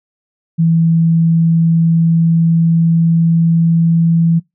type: tone with pitch glide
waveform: sine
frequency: 164.81 to 166.24 Hz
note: E3 to E3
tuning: 0 to +15 cents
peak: -8 dBFS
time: 0.58-4.4 s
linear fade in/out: 20 ms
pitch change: +15 cents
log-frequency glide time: 0.87-4.12 s
effects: noise-tail reverb RT60 0.2 s tail -25 dB re dry